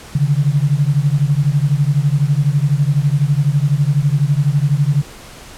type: beating tone pair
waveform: sine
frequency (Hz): 138.59 / 150.59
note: C#3 / D3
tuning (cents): 0 / +44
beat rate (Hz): 12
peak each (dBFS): -14 / -15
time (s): 0.15-5.02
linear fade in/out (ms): 5
effects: pink hiss -37 dBFS RMS until 5.57 s + low-pass 11000 Hz 12 dB/octave